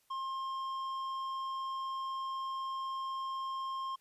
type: tone with tanh clipping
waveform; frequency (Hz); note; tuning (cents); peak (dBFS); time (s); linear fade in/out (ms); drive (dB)
triangle; 1064; C6; +29; -37; 0.1-3.96; 10; 12
effects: white hiss -72 dBFS RMS until 4 s + resampled to 32000 Hz